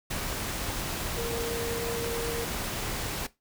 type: tone in noise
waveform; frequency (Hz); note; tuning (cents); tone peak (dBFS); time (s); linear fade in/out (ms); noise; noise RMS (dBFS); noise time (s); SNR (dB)
sine; 466.2; A#4; 0; -31; 1.17-2.45; 10; pink; -33; 0.1-3.27; -1
effects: noise-tail reverb RT60 0.2 s tail -18 dB re dry